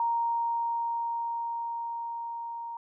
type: tone with level ramp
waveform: sine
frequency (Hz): 932.3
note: A#5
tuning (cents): 0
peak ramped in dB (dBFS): -24 to -35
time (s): 0-2.77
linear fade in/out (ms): 2
effects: none